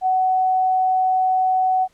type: tone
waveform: sine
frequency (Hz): 748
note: F#5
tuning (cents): +19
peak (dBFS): -15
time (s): 0.01-1.88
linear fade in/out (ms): 50
effects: pink hiss -60 dBFS RMS until 1.93 s + low-pass 10000 Hz 12 dB/octave